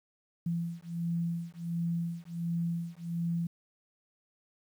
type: beating tone pair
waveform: sine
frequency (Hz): 168.6 / 170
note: E3 / F3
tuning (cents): +39 / -46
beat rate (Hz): 1.4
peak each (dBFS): -34 / -34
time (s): 0.46-3.47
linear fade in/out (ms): 5
effects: 10-bit